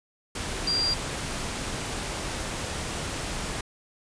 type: tone in noise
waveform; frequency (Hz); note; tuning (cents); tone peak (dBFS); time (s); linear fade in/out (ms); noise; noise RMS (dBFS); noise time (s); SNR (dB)
sine; 4756; D8; +21; -23; 0.67-0.94; 5; pink; -32; 0.35-3.61; +6
effects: resampled to 22050 Hz